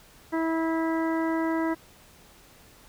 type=harmonic tone with a mistuned harmonic; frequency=325.1 Hz; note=E4; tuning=24 cents flat; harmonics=1 / 2 / 3 / 4 / 5 / 6; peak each=-25 / -33 / -33 / -39 / -39 / -39 dBFS; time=0.32-1.75 s; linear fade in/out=20 ms; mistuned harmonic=6; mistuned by=+16 cents; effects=pink hiss -54 dBFS RMS until 2.88 s